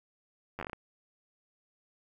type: slowing click train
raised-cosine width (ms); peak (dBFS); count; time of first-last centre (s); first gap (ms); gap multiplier
0.5; -23; 8; 0.59-0.732; 10; 1.23
effects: 10-bit